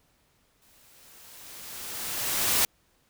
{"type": "noise with exponential growth", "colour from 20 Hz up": "white", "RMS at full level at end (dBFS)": -22, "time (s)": [0.62, 2.65], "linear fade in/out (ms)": 1, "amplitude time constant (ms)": 440, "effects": ["pink hiss -67 dBFS RMS until 3.09 s"]}